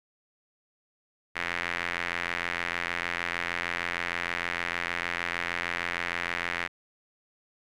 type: tone with band-pass filter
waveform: sawtooth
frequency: 86.5 Hz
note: F2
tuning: 16 cents flat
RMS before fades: -32 dBFS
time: 1.35-6.68 s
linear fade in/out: 20 ms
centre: 2000 Hz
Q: 2.6
effects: none